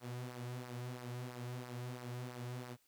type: tone with flanger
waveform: sawtooth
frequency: 123.47 Hz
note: B2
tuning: in tune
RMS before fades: -45 dBFS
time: 0-2.77 s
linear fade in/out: 50 ms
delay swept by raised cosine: 0.28 to 4.58 ms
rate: 3 Hz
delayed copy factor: -0.6
effects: white hiss -74 dBFS RMS until 2.87 s